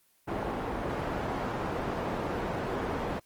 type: low-pass noise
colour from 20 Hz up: white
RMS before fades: -33 dBFS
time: 0.27-3.2 s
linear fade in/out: 20 ms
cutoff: 810 Hz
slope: 12 dB/octave
effects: white hiss -67 dBFS RMS until 3.25 s + Opus 24 kbps